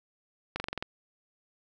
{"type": "slowing click train", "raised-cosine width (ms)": 0.3, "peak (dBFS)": -17, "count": 7, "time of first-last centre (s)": [0.56, 0.825], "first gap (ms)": 40, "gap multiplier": 1.04, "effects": []}